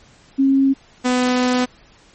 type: tone pair in turn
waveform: sine / sawtooth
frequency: 271 / 250.3 Hz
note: C#4 / B3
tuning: -39 / +23 cents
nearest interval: minor second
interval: 138 cents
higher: first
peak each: -11 dBFS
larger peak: neither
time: 0.38-0.74 / 1.04-1.66 s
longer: second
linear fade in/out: 20 ms
effects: pink hiss -50 dBFS RMS until 2.14 s + MP3 32 kbps